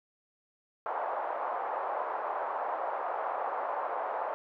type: band-pass noise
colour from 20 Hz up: white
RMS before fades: -34 dBFS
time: 0.86-4.34 s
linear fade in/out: 0 ms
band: 580 to 1000 Hz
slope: 24 dB/octave
effects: none